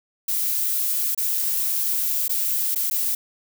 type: noise with dropouts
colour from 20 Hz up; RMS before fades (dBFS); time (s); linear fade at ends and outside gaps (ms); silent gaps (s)
violet; -23; 0.28-3.15; 5; 1.148-1.176 / 2.281-2.294 / 2.748-2.758 / 2.9-2.91
effects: none